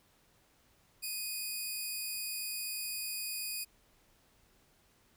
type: tone pair together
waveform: 10% pulse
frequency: 2489 / 4699 Hz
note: D#7 / D8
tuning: 0 / 0 cents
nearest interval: major seventh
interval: 1100 cents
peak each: -30 / -33 dBFS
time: 1.02-3.65 s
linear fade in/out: 20 ms
effects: pink hiss -68 dBFS RMS until 5.16 s